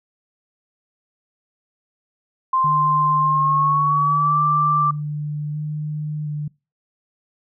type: tone with pitch glide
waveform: sine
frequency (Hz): 1046.5 to 1174.7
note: C6 to D6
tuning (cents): 0 to 0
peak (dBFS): -15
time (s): 2.53-4.91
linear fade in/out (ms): 5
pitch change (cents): +200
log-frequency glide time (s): 3.13-4.41
type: tone with vibrato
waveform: sine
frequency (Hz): 150.1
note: D3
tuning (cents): +38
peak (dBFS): -23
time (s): 2.64-6.48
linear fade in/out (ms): 5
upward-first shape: square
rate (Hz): 0.69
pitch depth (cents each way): 14
effects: noise-tail reverb RT60 0.3 s tail -25 dB re dry